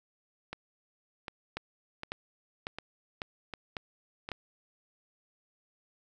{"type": "two click trains", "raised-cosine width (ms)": 0.3, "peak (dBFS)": [-22, -19], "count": [6, 6], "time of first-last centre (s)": [[0.53, 4.289], [1.57, 4.317]], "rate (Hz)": [1.33, 1.82], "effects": []}